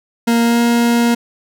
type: tone with pitch glide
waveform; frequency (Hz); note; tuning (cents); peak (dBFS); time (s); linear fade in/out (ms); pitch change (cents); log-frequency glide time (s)
40% pulse; 233.1 to 235.9; A#3 to A#3; 0 to +21; -10; 0.27-1.15; 10; +21; 0.42-0.61
effects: none